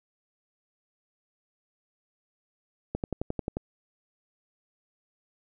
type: click train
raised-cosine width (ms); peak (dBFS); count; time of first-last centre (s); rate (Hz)
2; -16; 8; 2.95-3.569; 11.3
effects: none